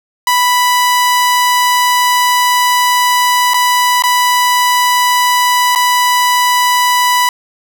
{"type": "tone with dropouts", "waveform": "sawtooth", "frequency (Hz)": 987.8, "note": "B5", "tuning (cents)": 0, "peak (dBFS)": -5, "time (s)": [0.27, 7.29], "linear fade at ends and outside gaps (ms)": 2, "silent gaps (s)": [[3.536, 3.542], [4.023, 4.037], [5.751, 5.758]], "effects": []}